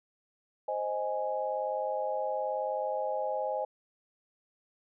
sine chord, Ab major, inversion first, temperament equal, 523.3 / 622.3 / 830.6 Hz, C5 / Eb5 / Ab5, 0 / 0 / 0 cents, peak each -34 dBFS, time 0.68-3.65 s, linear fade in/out 5 ms, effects none

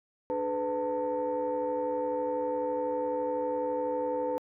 sine tone cluster, 295.9 / 430 / 502 / 894 Hz, D4 / A4 / B4 / A5, +13 / -40 / +28 / +27 cents, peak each -36 / -38 / -29 / -34 dBFS, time 0.3-4.38 s, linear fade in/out 0 ms, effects tanh soft clip ceiling -21 dBFS

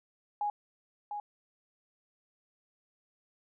sine tone with echo, 828 Hz, G#5, 5 cents flat, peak -29 dBFS, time 0.41-0.5 s, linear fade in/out 2 ms, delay 700 ms, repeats 1, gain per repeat -6 dB, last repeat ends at 1.2 s, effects none

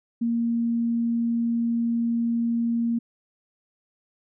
sine tone, 233.1 Hz, A#3, in tune, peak -21 dBFS, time 0.21-2.99 s, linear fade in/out 10 ms, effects none

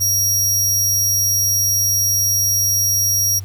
sawtooth tone, 5660 Hz, F8, 22 cents sharp, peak -12 dBFS, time 0-3.4 s, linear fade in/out 20 ms, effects added 96 Hz sine -27 dBFS peak until 3.44 s + pink hiss -48 dBFS RMS until 3.44 s

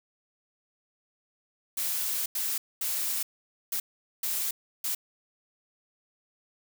blue noise bursts at uneven times, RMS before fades -30 dBFS, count 6, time 1.77-2.26 / 2.35-2.58 / 2.81-3.23 / 3.72-3.8 / 4.23-4.51 / 4.84-4.95 s, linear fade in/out 5 ms, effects none

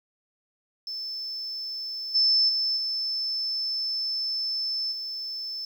sine tone with level steps, 5274 Hz, E8, in tune, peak -31 / -18 / -23 / -26 / -31 dBFS, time 0.87-5.65 s, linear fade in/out 2 ms, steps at 2.14 / 2.48 / 2.76 / 4.91 s, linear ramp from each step 20 ms, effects 9-bit

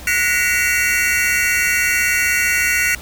square tone cluster, 1460 / 1891 / 2027 / 2260 / 2726 Hz, F#6 / A#6 / B6 / C#7 / F7, -24 / +24 / +45 / +33 / -43 cents, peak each -22 dBFS, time 0.07-2.95 s, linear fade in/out 2 ms, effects added 60 Hz sine -37 dBFS peak until 3.01 s + pink hiss -37 dBFS RMS until 3.01 s

